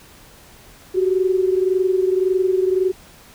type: tone pair together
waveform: sine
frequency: 370 / 391.8 Hz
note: F#4 / G4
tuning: 0 / -1 cents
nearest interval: minor second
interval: 99 cents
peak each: -16 / -21 dBFS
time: 0.94-2.92 s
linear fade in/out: 20 ms
effects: pink hiss -46 dBFS RMS until 3.34 s